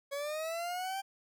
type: linear sweep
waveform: 40% pulse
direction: up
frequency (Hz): 554.4 to 789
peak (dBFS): -34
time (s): 0.11-1.02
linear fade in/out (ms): 20
effects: none